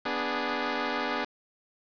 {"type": "chord", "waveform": "10% pulse", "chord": "G# diminished", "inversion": "first", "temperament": "equal with one note detuned", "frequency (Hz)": [246.9, 293.7, 413.6], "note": ["B3", "D4", "G#4"], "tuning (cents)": [0, 0, -7], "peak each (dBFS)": -24, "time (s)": [0.05, 1.25], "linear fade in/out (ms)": 10, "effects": ["resampled to 11025 Hz", "7-bit"]}